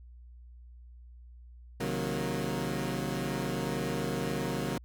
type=chord; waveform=20% pulse; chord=C half-diminished seventh; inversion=none; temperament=equal with one note detuned; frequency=133.72 / 155.56 / 185 / 233.1 Hz; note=C3 / Eb3 / Gb3 / Bb3; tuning=+38 / 0 / 0 / 0 cents; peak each=-31 / -33 / -31 / -32 dBFS; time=1.8-4.78 s; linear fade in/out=5 ms; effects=added 60 Hz sine -48 dBFS peak until 4.84 s